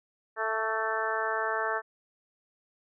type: harmonic tone with a mistuned harmonic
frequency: 220.6 Hz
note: A3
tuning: 5 cents sharp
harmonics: 2 / 3 / 4 / 5 / 6 / 7 / 8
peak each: -35 / -35 / -35 / -35 / -35 / -35 / -35 dBFS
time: 0.36-1.82 s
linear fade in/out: 50 ms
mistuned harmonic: 5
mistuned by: +23 cents
effects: none